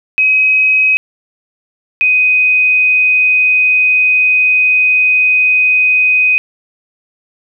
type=tone pair in turn; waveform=sine; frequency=2535 / 2504 Hz; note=D#7 / D#7; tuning=+32 / +10 cents; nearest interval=unison; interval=22 cents; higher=first; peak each=-7 dBFS; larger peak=neither; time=0.18-0.97 / 2.01-6.38 s; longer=second; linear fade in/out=0 ms; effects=none